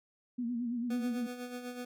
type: tone with vibrato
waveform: sine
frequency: 239.1 Hz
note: A#3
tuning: 44 cents sharp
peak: -32 dBFS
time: 0.38-1.27 s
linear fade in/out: 10 ms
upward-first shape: sine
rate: 9 Hz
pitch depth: 69 cents each way
type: tone with tremolo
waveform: 25% pulse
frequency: 246.7 Hz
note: B3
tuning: 2 cents flat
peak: -34 dBFS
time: 0.9-1.85 s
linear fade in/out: 5 ms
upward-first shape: sine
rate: 8 Hz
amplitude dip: 55%
effects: none